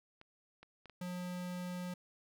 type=clicks; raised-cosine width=0.3 ms; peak=-38 dBFS; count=4; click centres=0.214 / 0.63 / 0.857 / 0.897 s
type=tone; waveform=square; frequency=179.4 Hz; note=F3; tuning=47 cents sharp; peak=-40 dBFS; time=1.01-1.94 s; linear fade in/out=5 ms
effects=none